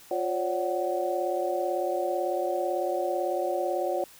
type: tone cluster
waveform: sine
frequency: 353.2 / 541 / 579 / 747 Hz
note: F4 / C#5 / D5 / F#5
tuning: +20 / -42 / -25 / +16 cents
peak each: -31 dBFS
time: 0.11-4.04 s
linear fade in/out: 2 ms
effects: white hiss -52 dBFS RMS until 4.19 s

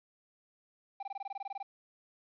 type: tone bursts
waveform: triangle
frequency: 791 Hz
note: G5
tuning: 15 cents sharp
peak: -35 dBFS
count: 13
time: 1-1.629 s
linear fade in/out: 5 ms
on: 29 ms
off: 21 ms
effects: resampled to 11025 Hz + 11-bit

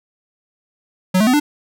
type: tone with pitch steps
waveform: square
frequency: 185 / 216.2 / 252.7 / 295.4 Hz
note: F#3 / A3 / B3 / D4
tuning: 0 / -30 / +40 / +10 cents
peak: -12 dBFS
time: 1.14-1.4 s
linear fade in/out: 10 ms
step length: 65 ms
effects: none

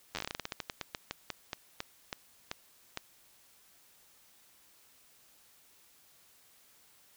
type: slowing click train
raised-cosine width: 0.2 ms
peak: -18 dBFS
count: 24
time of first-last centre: 0.15-2.974 s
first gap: 10 ms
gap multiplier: 1.19
effects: white hiss -63 dBFS RMS until 7.16 s

